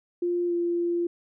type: tone with pitch glide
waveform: sine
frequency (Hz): 350 to 345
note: F4 to F4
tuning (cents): +4 to -21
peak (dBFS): -23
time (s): 0.22-1.07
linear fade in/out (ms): 5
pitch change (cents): -25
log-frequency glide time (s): 0.47-0.53
effects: none